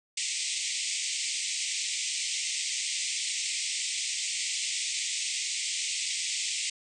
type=band-pass noise; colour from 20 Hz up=white; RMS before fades=-32 dBFS; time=0.17-6.7 s; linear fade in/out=5 ms; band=2000 to 8600 Hz; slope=96 dB/octave; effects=none